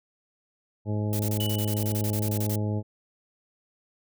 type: harmonic tone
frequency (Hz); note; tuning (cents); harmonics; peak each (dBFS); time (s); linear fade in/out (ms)
105.4; G#2; +26; 1 / 2 / 3 / 4 / 5 / 6 / 8; -26 / -32 / -36 / -38 / -40 / -42 / -44; 0.85-2.83; 50
type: noise bursts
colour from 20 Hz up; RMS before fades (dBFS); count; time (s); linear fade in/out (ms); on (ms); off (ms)
blue; -34; 16; 1.13-2.557; 0; 62; 29
type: tone with exponential decay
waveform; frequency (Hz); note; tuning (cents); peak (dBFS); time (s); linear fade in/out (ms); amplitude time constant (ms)
triangle; 2960; F#7; 0; -29; 1.4-2.28; 1; 190
effects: none